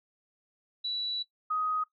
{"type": "tone pair in turn", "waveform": "sine", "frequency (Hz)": [3938, 1253.7], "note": ["B7", "D#6"], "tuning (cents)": [-6, 13], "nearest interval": "octave + minor sixth", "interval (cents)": 1981, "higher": "first", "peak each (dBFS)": [-30, -27], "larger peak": "second", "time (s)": [[0.84, 1.23], [1.5, 1.84]], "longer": "first", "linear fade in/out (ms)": 10, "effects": ["noise-tail reverb RT60 0.1 s tail -18 dB re dry"]}